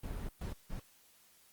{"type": "noise bursts at uneven times", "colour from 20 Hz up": "brown", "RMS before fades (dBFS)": -40, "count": 3, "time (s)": [[0.03, 0.29], [0.41, 0.53], [0.7, 0.8]], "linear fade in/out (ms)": 5, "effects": ["white hiss -65 dBFS RMS until 1.52 s", "Opus 32 kbps"]}